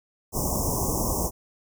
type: band-stop noise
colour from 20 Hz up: pink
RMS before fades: -26 dBFS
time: 0.32-1.31 s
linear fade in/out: 50 ms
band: 1100 to 5400 Hz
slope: 96 dB/octave
effects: none